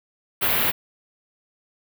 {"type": "band-stop noise", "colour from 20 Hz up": "white", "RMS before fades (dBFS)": -21, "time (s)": [0.41, 0.72], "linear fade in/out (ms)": 20, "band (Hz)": [3400, 13000], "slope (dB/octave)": 24, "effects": []}